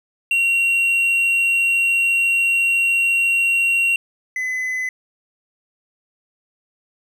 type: tone pair in turn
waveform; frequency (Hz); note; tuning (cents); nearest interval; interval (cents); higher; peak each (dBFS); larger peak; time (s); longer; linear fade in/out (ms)
triangle; 2747 / 2020; F7 / B6; -29 / +39; perfect fourth; 532; first; -13 / -19; first; 0.31-3.96 / 4.36-4.89; first; 2
effects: none